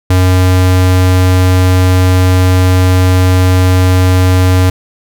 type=tone; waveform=square; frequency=92 Hz; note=F#2; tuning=9 cents flat; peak=-6 dBFS; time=0.1-4.7 s; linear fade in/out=5 ms; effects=none